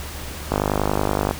click train, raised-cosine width 1 ms, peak -5 dBFS, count 41, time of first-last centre 0.52-1.311 s, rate 50.6 Hz, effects added 73 Hz sine -33 dBFS peak until 1.39 s + pink hiss -34 dBFS RMS until 1.39 s

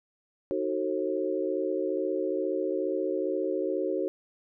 sine chord, D# diminished seventh, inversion none, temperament just, 311.1 / 373.4 / 448 / 537.6 Hz, D#4 / F#4 / A4 / C5, 0 / +16 / +31 / +47 cents, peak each -33 / -30 / -34 / -32 dBFS, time 0.51-4.08 s, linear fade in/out 0 ms, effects none

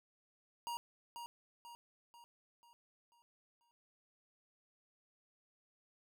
square tone with echo, 945 Hz, A#5, 23 cents sharp, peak -40 dBFS, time 0.67-0.77 s, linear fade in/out 0 ms, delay 490 ms, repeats 6, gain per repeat -6 dB, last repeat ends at 3.71 s, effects none

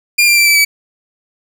sawtooth tone with pitch steps, 2404 / 2375 / 2346 / 2318 / 2290 Hz, D7 / D7 / D7 / D7 / D7, +40 / +19 / -2 / -23 / -44 cents, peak -4 dBFS, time 0.18-0.65 s, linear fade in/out 10 ms, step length 94 ms, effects 7-bit

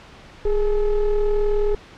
triangle ring-modulated tone, 216.7 Hz, A3, 26 cents flat, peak -11 dBFS, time 0.45-1.75 s, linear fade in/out 5 ms, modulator 197 Hz, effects pink hiss -44 dBFS RMS until 1.97 s + low-pass 4000 Hz 12 dB/octave

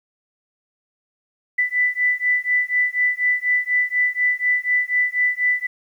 sine beating tone pair, 1985 / 1989.1 Hz, B6 / B6, +8 / +12 cents, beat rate 4.1 Hz, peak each -20 dBFS, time 1.58-5.67 s, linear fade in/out 10 ms, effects 9-bit

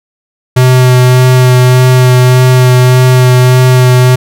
square tone with vibrato, 126.8 Hz, B2, 46 cents sharp, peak -3 dBFS, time 0.56-4.16 s, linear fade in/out 10 ms, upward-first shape sine, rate 1.7 Hz, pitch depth 13 cents each way, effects none

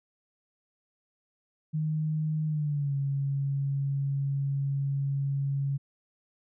sine tone with pitch glide, 155 to 138.89 Hz, D#3 to C#3, -6 to +4 cents, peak -26 dBFS, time 1.73-5.78 s, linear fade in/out 20 ms, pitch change -190 cents, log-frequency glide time 2.47-2.95 s, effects none

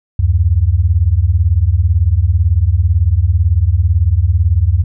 sine beating tone pair, 75.1 / 93.1 Hz, D2 / F#2, +39 / +11 cents, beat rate 18 Hz, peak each -12 / -11 dBFS, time 0.19-4.84 s, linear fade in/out 5 ms, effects none

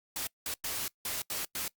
white noise bursts at uneven times, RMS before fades -35 dBFS, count 6, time 0.16-0.27 / 0.46-0.54 / 0.64-0.88 / 1.05-1.22 / 1.3-1.45 / 1.55-1.68 s, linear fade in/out 2 ms, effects noise-tail reverb RT60 0.1 s tail -23 dB re dry + Opus 48 kbps

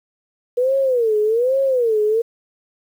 sine tone with vibrato, 479.4 Hz, A#4, 48 cents sharp, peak -14 dBFS, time 0.57-2.22 s, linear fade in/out 10 ms, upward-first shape sine, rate 1.2 Hz, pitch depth 220 cents each way, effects 8-bit

